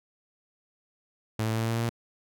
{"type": "tone with pitch steps", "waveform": "sawtooth", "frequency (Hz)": [110, 110.96, 111.92, 112.9, 113.88, 114.87, 115.87, 116.88], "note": ["A2", "A2", "A2", "A2", "A#2", "A#2", "A#2", "A#2"], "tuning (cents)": [0, 15, 30, 45, -40, -25, -10, 5], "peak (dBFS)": -22, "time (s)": [1.39, 1.894], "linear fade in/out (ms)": 5, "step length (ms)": 63, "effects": []}